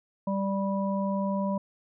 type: harmonic tone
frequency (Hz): 196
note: G3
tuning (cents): 0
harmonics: 1 / 3 / 5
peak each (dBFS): -27 / -32 / -34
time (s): 0.27-1.58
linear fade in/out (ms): 5
effects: none